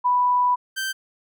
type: tone pair in turn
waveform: sine / sawtooth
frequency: 987.8 / 1558.3 Hz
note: B5 / G6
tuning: 0 / -11 cents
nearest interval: minor sixth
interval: 789 cents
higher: second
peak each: -16 / -21 dBFS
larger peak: first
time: 0.04-0.56 / 0.76-0.93 s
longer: first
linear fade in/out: 20 ms
effects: none